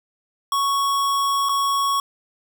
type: tone with dropouts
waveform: square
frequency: 1110 Hz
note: C#6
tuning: 2 cents sharp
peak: -19 dBFS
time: 0.52-2 s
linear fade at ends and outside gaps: 2 ms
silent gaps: 1.488-1.492 s
effects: none